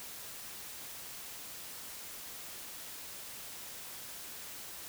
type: silence
effects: white hiss -46 dBFS RMS until 4.88 s